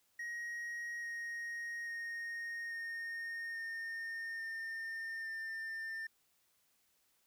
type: tone with pitch steps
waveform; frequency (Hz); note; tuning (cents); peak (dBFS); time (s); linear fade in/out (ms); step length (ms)
triangle; 1887 / 1871.8 / 1856.7 / 1841.8 / 1826.9 / 1812.2 / 1797.6; A#6 / A#6 / A#6 / A#6 / A#6 / A#6 / A6; +21 / +7 / -7 / -21 / -35 / -49 / +37; -38; 0.19-6.07; 5; 840
effects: white hiss -75 dBFS RMS until 7.26 s